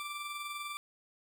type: tone with tremolo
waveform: 20% pulse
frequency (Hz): 1174.7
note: D6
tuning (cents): 0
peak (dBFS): -32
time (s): 0-0.77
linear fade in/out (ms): 0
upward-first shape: sine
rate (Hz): 20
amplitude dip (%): 40
effects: none